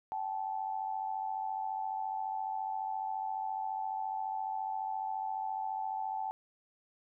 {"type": "tone pair together", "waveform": "sine", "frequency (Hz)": [771.5, 866], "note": ["G5", "A5"], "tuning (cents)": [-28, -28], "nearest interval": "major second", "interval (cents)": 200, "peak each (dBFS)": [-37, -36], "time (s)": [0.12, 6.31], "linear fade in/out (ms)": 0, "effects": []}